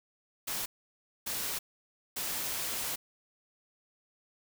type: noise bursts at uneven times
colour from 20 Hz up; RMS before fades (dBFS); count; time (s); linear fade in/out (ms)
white; -35; 3; 0.47-0.66 / 1.26-1.59 / 2.16-2.96; 10
effects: none